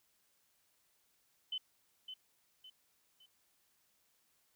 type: tone with echo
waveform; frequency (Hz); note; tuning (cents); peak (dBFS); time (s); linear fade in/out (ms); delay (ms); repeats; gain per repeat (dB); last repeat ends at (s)
sine; 3039; F#7; +46; -36; 1.52-1.58; 5; 560; 3; -8; 3.26
effects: white hiss -75 dBFS RMS until 4.55 s